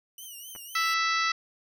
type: tone with vibrato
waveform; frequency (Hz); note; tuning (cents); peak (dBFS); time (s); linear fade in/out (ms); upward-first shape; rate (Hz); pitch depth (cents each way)
5% pulse; 2960; F#7; 0; -33; 0.18-0.94; 2; triangle; 3.9; 120
type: clicks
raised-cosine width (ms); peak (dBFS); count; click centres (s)
0.5; -32; 2; 0.552 / 0.561
type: harmonic tone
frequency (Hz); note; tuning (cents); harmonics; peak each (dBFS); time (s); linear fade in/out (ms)
659.3; E5; 0; 2 / 3 / 4 / 5 / 6 / 7 / 8 / 9; -27 / -29 / -34 / -39 / -35 / -36 / -38 / -40; 0.75-1.32; 5
effects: none